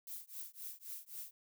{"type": "noise with tremolo", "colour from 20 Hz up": "violet", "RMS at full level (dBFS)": -44, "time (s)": [0.07, 1.31], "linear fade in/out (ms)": 2, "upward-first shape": "triangle", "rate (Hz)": 3.8, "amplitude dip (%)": 100, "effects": []}